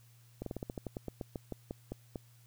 slowing click train, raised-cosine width 2 ms, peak -25 dBFS, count 16, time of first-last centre 0.42-2.158 s, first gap 43 ms, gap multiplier 1.13, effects added 118 Hz sine -59 dBFS peak until 2.46 s + white hiss -67 dBFS RMS until 2.46 s

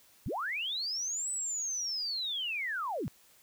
sine linear two-way sweep, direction up then down, 57.2 to 8060 to 91.1 Hz, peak -32 dBFS, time 0.26-3.08 s, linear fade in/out 0 ms, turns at 1.31 s, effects white hiss -62 dBFS RMS until 3.42 s

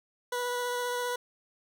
20% pulse tone with vibrato, 490 Hz, B4, 14 cents flat, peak -25 dBFS, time 0.32-1.16 s, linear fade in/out 5 ms, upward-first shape sine, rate 15 Hz, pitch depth 10 cents each way, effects none

